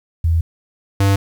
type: tone pair in turn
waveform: sine / square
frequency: 82.41 / 98.7 Hz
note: E2 / G2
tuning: 0 / +12 cents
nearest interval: minor third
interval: 312 cents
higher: second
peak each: -12 / -12 dBFS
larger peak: neither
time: 0.24-0.41 / 1-1.16 s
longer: first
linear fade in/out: 5 ms
effects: 8-bit